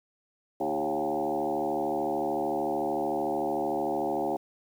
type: tone with frequency modulation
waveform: sine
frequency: 548 Hz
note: C#5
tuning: 20 cents flat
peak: -26 dBFS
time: 0.6-4.37 s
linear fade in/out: 10 ms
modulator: 73.4 Hz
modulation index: 3.8
effects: 9-bit